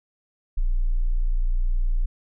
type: tone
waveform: sine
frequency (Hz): 29.52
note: A#0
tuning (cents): +23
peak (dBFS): -18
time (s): 0.57-2.06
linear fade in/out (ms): 10
effects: none